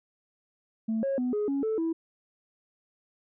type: tone with pitch steps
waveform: sine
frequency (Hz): 222.2 / 546 / 249.5 / 418.2 / 277.6 / 439.4 / 327.7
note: A3 / C#5 / B3 / G#4 / C#4 / A4 / E4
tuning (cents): +17 / -26 / +18 / +12 / +3 / -2 / -10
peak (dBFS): -24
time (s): 0.88-1.93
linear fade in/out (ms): 10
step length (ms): 150
effects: tanh soft clip ceiling -23 dBFS